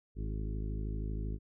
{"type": "harmonic tone with a mistuned harmonic", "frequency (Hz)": 52.8, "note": "G#1", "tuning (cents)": 29, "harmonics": [1, 2, 3, 4, 5, 6, 7, 8], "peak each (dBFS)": [-35, -41, -45, -47, -49, -51, -52, -53], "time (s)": [0.15, 1.39], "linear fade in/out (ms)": 50, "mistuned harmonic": 7, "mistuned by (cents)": -20, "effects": []}